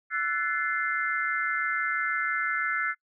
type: tone cluster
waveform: sine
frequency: 1338 / 1484 / 1741 / 2089 Hz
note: E6 / F#6 / A6 / C7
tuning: +25 / +5 / -19 / -3 cents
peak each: -31 dBFS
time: 0.1-2.95 s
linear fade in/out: 50 ms
effects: noise-tail reverb RT60 0.1 s tail -24 dB re dry